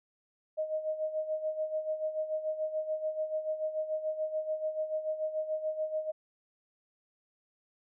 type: tone with tremolo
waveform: sine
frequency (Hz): 623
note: D#5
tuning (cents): +2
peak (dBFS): -28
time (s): 0.57-6.12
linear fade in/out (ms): 20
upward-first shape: sine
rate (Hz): 6.9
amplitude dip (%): 70
effects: none